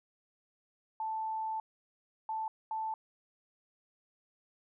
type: tone bursts at uneven times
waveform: sine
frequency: 880 Hz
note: A5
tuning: in tune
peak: -33 dBFS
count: 3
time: 1-1.6 / 2.29-2.48 / 2.71-2.94 s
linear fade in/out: 2 ms
effects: none